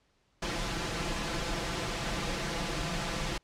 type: noise with comb filter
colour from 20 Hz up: pink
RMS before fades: -33 dBFS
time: 0.42-3.38 s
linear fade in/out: 5 ms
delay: 5.9 ms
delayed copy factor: +0.65
effects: pink hiss -71 dBFS RMS until 3.43 s + low-pass 6000 Hz 12 dB/octave